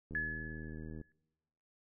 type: click train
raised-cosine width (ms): 3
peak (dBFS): -34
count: 72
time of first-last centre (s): 0.11-1.013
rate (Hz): 78.6
type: tone with exponential decay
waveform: sine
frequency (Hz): 1706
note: G#6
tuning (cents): +46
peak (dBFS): -31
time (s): 0.15-1.12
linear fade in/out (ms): 1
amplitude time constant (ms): 210
effects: noise-tail reverb RT60 1.0 s tail -25 dB re dry